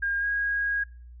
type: tone with pitch glide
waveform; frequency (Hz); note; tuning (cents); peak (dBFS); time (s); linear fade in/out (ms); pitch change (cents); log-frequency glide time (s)
sine; 1615 to 1641.3; G#6 to G#6; -49 to -21; -24; 0.02-0.84; 10; +28; 0.2-0.25
effects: noise-tail reverb RT60 0.4 s tail -22 dB re dry + added 60 Hz sine -43 dBFS peak until 1.2 s